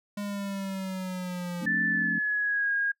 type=exponential sweep; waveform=square; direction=down; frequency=205.5 to 173.1 Hz; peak=-32 dBFS; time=0.17-1.66 s; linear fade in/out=5 ms
type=chord; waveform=sine; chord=D minor seventh; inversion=first; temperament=just; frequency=176.2 / 220.2 / 264.3 / 293.7 Hz; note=F3 / A3 / C4 / D4; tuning=+16 / +2 / +18 / 0 cents; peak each=-34 / -34 / -38 / -38 dBFS; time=1.61-2.19 s; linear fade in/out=10 ms
type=tone with pitch glide; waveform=sine; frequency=1759 to 1631.8 Hz; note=A6 to G#6; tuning=-1 to -31 cents; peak=-24 dBFS; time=1.66-2.92 s; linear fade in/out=10 ms; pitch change=-130 cents; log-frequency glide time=1.86-2.73 s
effects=noise-tail reverb RT60 0.1 s tail -22 dB re dry